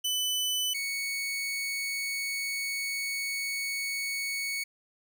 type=tone pair in turn; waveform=sawtooth; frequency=3000 / 2222 Hz; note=F#7 / C#7; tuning=+23 / +4 cents; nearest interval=perfect fourth; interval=519 cents; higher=first; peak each=-24 / -27 dBFS; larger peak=first; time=0.04-0.74 / 0.74-4.64 s; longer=second; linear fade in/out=10 ms; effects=none